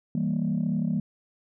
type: chord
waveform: sine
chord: E diminished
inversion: none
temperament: equal with one note detuned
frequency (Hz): 163.11 / 196 / 233.1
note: E3 / G3 / Bb3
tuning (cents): -18 / 0 / 0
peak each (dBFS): -27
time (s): 0.15-1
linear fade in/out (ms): 2
effects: tanh soft clip ceiling -18 dBFS